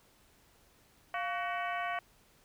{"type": "harmonic tone with a mistuned harmonic", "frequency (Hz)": 375.5, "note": "F#4", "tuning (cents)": 26, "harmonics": [2, 3, 4, 5, 6, 7, 8], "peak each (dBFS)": [-36, -39, -41, -42, -43, -49, -50], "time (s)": [1.14, 1.99], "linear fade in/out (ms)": 2, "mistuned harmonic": 2, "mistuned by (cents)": -120, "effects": ["pink hiss -65 dBFS RMS until 2.44 s"]}